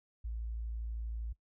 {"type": "tone", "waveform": "sine", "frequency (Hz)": 56.3, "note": "A1", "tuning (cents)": 40, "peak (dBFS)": -36, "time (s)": [0.24, 1.33], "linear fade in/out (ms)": 10, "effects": ["noise-tail reverb RT60 0.1 s tail -19 dB re dry"]}